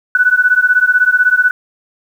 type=beating tone pair; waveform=sine; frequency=1480 / 1496 Hz; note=F#6 / F#6; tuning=0 / +19 cents; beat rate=16 Hz; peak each=-11 dBFS; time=0.15-1.51 s; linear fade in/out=2 ms; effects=7-bit